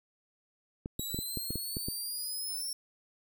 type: clicks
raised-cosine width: 3 ms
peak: -23 dBFS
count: 9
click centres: 0.859 / 0.995 / 1.145 / 1.189 / 1.373 / 1.506 / 1.557 / 1.769 / 1.885 s
type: exponential sweep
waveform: 10% pulse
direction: up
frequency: 3851 to 5450 Hz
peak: -29 dBFS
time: 0.99-2.73 s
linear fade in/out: 2 ms
effects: none